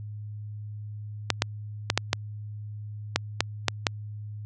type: clicks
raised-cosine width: 0.2 ms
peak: -3 dBFS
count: 9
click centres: 1.303 / 1.421 / 1.901 / 1.976 / 2.131 / 3.16 / 3.406 / 3.683 / 3.868 s
effects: added 105 Hz sine -35 dBFS peak until 4.45 s + resampled to 22050 Hz